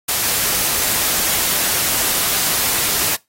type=noise; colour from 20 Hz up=white; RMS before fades=-18 dBFS; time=0.08-3.16 s; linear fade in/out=10 ms; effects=noise-tail reverb RT60 0.2 s tail -21 dB re dry + AAC 48 kbps